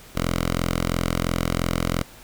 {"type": "tone with notch filter", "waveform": "5% pulse", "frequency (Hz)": 42.95, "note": "F1", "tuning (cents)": -28, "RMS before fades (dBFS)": -24, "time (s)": [0.15, 2.03], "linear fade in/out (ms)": 10, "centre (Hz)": 380, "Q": 1.8, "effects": ["pink hiss -46 dBFS RMS until 2.23 s"]}